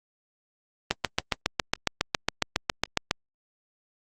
click train, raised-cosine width 0.2 ms, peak -4 dBFS, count 17, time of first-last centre 0.91-3.111 s, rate 7.27 Hz, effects Opus 32 kbps

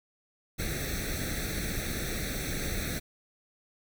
pink noise with comb filter, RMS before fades -33 dBFS, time 0.58-3 s, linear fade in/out 20 ms, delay 0.5 ms, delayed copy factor +1, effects none

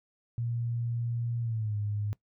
sine tone with pitch glide, 118 to 103.92 Hz, A#2 to G#2, +22 to +2 cents, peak -29 dBFS, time 0.38-2.13 s, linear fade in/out 0 ms, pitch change -220 cents, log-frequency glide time 1.41-1.76 s, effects noise-tail reverb RT60 0.1 s tail -20 dB re dry

